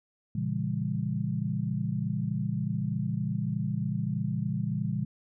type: chord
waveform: sine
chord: A# diminished seventh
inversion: none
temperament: just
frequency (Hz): 116.54 / 139.85 / 167.82 / 201.4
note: A#2 / C#3 / E3 / G3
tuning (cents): 0 / +16 / +31 / +47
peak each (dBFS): -33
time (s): 0.35-5.05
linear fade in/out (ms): 5
effects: none